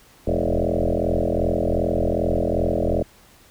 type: tone with frequency modulation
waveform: sine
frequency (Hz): 321.2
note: E4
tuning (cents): -45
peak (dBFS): -18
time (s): 0.27-3.03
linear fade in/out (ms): 5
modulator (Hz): 42.6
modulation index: 7.6
effects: pink hiss -52 dBFS RMS until 3.5 s